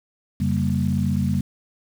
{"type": "tone cluster", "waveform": "sine", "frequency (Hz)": [88.8, 138, 193.7, 232.4], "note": ["F2", "C#3", "G3", "A#3"], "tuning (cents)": [29, -7, -20, -5], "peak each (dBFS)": [-25, -24, -23, -26], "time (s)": [0.4, 1.41], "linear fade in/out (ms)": 5, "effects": ["7-bit"]}